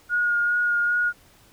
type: tone with vibrato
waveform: sine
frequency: 1434 Hz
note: F6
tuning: 45 cents sharp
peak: -19 dBFS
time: 0.09-1.13 s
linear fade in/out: 50 ms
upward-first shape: sine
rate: 2.5 Hz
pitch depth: 16 cents each way
effects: pink hiss -55 dBFS RMS until 1.52 s